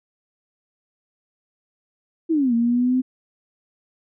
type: exponential two-way sweep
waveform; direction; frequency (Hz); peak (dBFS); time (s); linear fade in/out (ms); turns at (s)
sine; down then up; 338.9 to 230.5 to 259.2; -16; 2.29-3.02; 20; 2.54
effects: none